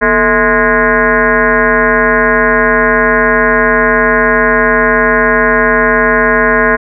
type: tone with frequency modulation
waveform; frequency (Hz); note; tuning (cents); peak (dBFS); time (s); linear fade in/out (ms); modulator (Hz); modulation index
sine; 1046.5; C6; 0; -6; 0.01-6.77; 20; 201; 4.1
effects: none